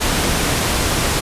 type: low-pass noise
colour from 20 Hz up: pink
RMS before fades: -18 dBFS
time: 0-1.21 s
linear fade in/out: 20 ms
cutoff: 12000 Hz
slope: 24 dB/octave
effects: resampled to 32000 Hz